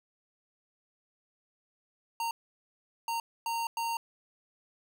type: tone bursts at uneven times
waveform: square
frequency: 923 Hz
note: A#5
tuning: 17 cents flat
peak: -31 dBFS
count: 4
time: 2.2-2.31 / 3.08-3.2 / 3.46-3.67 / 3.77-3.97 s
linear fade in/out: 2 ms
effects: none